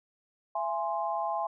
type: chord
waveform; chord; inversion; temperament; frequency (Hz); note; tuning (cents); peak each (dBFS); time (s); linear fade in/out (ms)
sine; E augmented; none; equal with one note detuned; 672.7 / 830.6 / 1046.5; E5 / G#5 / B#5; +35 / 0 / 0; -33 / -32 / -34; 0.55-1.47; 5
effects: none